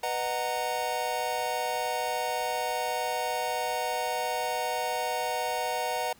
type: chord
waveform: square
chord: B major seventh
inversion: none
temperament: just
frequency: 493.9 / 617.4 / 740.8 / 926 Hz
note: B4 / D#5 / F#5 / A#5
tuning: 0 / -14 / +2 / -12 cents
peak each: -36 / -36 / -33 / -34 dBFS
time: 0.03-6.13 s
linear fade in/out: 5 ms
effects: pink hiss -58 dBFS RMS until 6.19 s